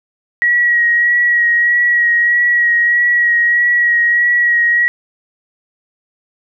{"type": "tone with vibrato", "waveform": "sine", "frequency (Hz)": 1909, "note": "A#6", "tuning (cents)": 41, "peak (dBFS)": -9, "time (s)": [0.42, 4.88], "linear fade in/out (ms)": 0, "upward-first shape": "sine", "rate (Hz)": 1.6, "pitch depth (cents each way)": 19, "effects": []}